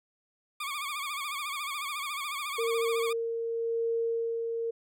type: tone with vibrato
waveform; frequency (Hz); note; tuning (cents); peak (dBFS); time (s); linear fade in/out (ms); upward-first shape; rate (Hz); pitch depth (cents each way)
20% pulse; 1154; D6; -31; -28; 0.6-3.13; 5; sine; 14; 100
type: tone with tremolo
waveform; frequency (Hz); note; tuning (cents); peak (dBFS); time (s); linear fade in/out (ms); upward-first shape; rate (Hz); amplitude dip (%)
sine; 460; A#4; -23; -26; 2.58-4.71; 10; sine; 0.92; 35
effects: none